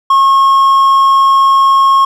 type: tone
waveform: triangle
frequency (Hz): 1086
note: C#6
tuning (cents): -36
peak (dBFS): -3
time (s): 0.1-2.05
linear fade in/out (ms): 5
effects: none